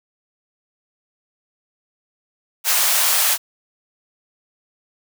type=high-pass noise; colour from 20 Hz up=white; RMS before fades=-17 dBFS; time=2.64-3.38 s; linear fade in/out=50 ms; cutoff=620 Hz; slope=24 dB/octave; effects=none